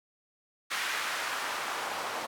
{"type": "noise with band-pass filter sweep", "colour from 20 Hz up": "white", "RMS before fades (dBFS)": -34, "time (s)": [0.7, 2.27], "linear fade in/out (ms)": 20, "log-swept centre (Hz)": [1700, 770], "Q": 1.2, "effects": []}